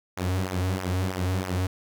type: tone with flanger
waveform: sawtooth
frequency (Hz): 92.5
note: F#2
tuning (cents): 0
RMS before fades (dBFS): -27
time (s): 0.17-1.67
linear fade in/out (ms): 5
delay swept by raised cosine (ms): 0.23 to 5.83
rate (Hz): 3.1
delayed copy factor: -0.7
effects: none